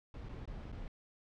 brown noise with dropouts, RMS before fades -45 dBFS, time 0.14-0.88 s, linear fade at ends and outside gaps 2 ms, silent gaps 0.288-0.292 / 0.456-0.475 / 0.718-0.725 s, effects low-pass 4000 Hz 12 dB/octave

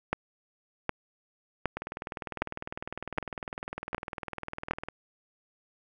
two click trains, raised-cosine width 0.5 ms, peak -11 / -20 dBFS, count 7 / 63, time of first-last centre 0.13-4.71 / 1.77-4.886 s, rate 1.31 / 19.9 Hz, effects none

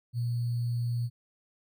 sine tone with sample-and-hold, 119.5 Hz, A#2, 43 cents sharp, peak -27 dBFS, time 0.13-1.1 s, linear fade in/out 50 ms, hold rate 4410 Hz, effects none

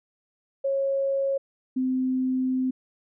sine tone pair in turn, 547 / 258.1 Hz, C#5 / C4, -23 / -23 cents, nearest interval octave + minor second, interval 1300 cents, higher first, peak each -22 dBFS, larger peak neither, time 0.64-1.38 / 1.76-2.71 s, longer second, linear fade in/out 10 ms, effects none

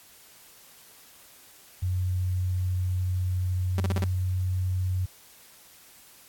sine tone with pitch glide, 91.4 to 92.09 Hz, F#2 to F#2, -21 to -8 cents, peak -24 dBFS, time 1.82-5.06 s, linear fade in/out 10 ms, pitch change +13 cents, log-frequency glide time 3.52-4.42 s
sawtooth tone bursts, 194.2 Hz, G3, 16 cents flat, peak -23 dBFS, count 5, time 3.78-4.043 s, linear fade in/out 2 ms, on 23 ms, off 37 ms
effects white hiss -53 dBFS RMS until 6.28 s + AAC 64 kbps

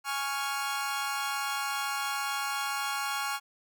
sawtooth chord, Db major, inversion second, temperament equal, 830.6 / 1108.7 / 1396.9 Hz, Ab5 / Db6 / F6, 0 / 0 / 0 cents, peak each -31 dBFS, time 0.04-3.4 s, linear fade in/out 50 ms, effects none

